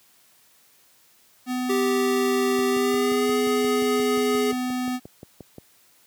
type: tone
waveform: square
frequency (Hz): 251.6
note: B3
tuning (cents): +32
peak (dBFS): -25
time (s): 1.46-5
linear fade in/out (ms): 50
type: tone with pitch glide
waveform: square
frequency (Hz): 392 to 417.7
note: G4 to G#4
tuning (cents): 0 to +10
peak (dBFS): -22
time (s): 1.69-4.52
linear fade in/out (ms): 10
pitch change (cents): +110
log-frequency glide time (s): 2.68-3.33
type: click train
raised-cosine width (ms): 2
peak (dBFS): -25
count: 18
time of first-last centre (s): 2.59-5.583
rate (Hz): 5.68
effects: white hiss -58 dBFS RMS until 6.06 s + high-pass 80 Hz 12 dB/octave